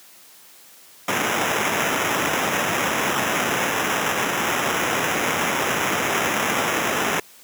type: noise with sample-and-hold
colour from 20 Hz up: white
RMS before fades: -22 dBFS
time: 1.08-7.2 s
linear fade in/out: 5 ms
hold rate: 4410 Hz
effects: white hiss -48 dBFS RMS until 7.43 s + high-pass 150 Hz 12 dB/octave